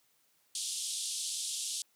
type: band-pass noise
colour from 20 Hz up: white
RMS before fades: -37 dBFS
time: 0.55-1.82 s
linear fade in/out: 2 ms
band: 3100 to 10000 Hz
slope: 48 dB/octave
effects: white hiss -71 dBFS RMS until 1.95 s + high-pass 100 Hz 12 dB/octave